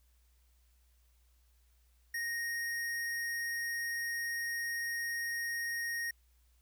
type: tone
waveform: square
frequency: 1864.7 Hz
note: A#6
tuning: in tune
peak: -35 dBFS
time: 2.14-6.11 s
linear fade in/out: 5 ms
effects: added 60 Hz sine -65 dBFS peak until 6.61 s + white hiss -75 dBFS RMS until 6.61 s